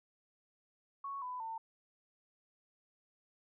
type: tone with pitch steps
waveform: sine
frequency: 1108.7 / 999.2 / 900.5 Hz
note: C#6 / B5 / A5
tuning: 0 / +20 / +40 cents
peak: -39 dBFS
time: 1.04-1.58 s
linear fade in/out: 5 ms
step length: 180 ms
effects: none